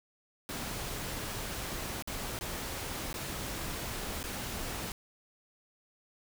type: noise with dropouts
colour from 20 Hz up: pink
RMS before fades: -38 dBFS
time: 0.49-4.92 s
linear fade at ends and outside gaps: 1 ms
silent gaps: 2.024-2.074 / 2.39-2.41 / 3.129-3.141 / 4.23-4.239 s
effects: none